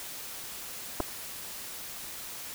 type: clicks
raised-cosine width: 1 ms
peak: -15 dBFS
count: 2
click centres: 1.002 / 1.005 s
effects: white hiss -41 dBFS RMS until 2.54 s